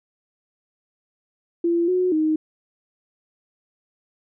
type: tone with pitch steps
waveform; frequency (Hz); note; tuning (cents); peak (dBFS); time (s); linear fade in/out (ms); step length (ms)
sine; 340.6 / 365.2 / 311.9; F4 / F#4 / D#4; -43 / -23 / +4; -17; 1.64-2.36; 5; 240
effects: none